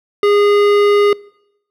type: tone with hard clipping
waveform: sine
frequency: 410 Hz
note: G#4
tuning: 22 cents flat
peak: -11 dBFS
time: 0.23-1.13 s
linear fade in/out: 2 ms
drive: 15 dB
effects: noise-tail reverb RT60 0.8 s tail -24 dB re dry